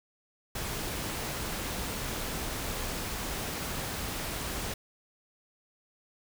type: noise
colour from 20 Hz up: pink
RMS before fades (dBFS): -35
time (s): 0.55-4.74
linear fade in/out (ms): 5
effects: none